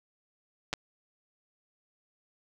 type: clicks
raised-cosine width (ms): 0.2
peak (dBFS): -14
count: 2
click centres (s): 0.73 / 0.737
effects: none